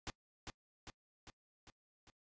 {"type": "noise with echo", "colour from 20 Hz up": "pink", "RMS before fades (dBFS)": -42, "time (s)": [0.07, 0.1], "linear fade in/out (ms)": 0, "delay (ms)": 400, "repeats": 5, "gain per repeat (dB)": -4, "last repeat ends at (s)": 2.1, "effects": ["noise-tail reverb RT60 0.1 s tail -25 dB re dry", "resampled to 16000 Hz"]}